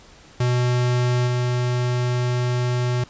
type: tone with level steps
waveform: square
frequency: 123.47 Hz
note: B2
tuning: in tune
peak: -18 / -20 dBFS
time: 0.4-3.04 s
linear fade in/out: 5 ms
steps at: 1.26 s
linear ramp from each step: 20 ms
effects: pink hiss -48 dBFS RMS until 3.09 s + resampled to 16000 Hz